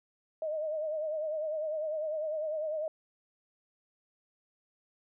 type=tone with vibrato; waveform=sine; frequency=620 Hz; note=D#5; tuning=6 cents flat; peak=-31 dBFS; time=0.42-2.88 s; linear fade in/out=2 ms; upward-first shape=triangle; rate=10 Hz; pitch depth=77 cents each way; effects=none